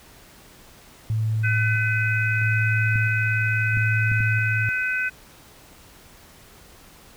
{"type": "tone with tremolo", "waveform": "sine", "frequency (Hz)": 110, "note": "A2", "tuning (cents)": 0, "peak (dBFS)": -20, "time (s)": [1.1, 4.69], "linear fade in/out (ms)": 0, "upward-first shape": "square", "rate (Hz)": 0.76, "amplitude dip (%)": 25}
{"type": "harmonic tone", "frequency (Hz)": 505, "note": "B4", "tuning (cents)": 39, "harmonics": [3, 4, 5], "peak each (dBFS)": [-23, -34, -27], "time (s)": [1.43, 5.1], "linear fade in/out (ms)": 20}
{"type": "clicks", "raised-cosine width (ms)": 5, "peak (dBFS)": -19, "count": 4, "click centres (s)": [2.958, 3.772, 4.118, 4.205]}
{"effects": ["pink hiss -49 dBFS RMS until 7.16 s"]}